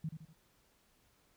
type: tone with echo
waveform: sine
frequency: 158.4 Hz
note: D#3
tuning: 31 cents sharp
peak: -35 dBFS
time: 0.04-0.09 s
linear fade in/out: 5 ms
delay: 81 ms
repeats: 3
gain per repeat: -7 dB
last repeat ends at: 0.333 s
effects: pink hiss -71 dBFS RMS until 1.36 s